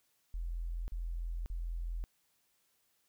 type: tone bursts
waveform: sine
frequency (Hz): 42.3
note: E1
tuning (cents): +45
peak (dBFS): -35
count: 3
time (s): 0.34-2.04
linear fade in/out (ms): 0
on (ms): 540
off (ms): 40
effects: white hiss -75 dBFS RMS until 3.08 s